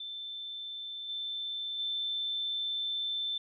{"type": "tone with level steps", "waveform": "sine", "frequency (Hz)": 3542, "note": "A7", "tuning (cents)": 11, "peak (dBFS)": [-38, -34, -31], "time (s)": [0, 3.38], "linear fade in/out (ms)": 5, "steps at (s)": [1.08, 1.78], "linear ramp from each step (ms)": 20, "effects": []}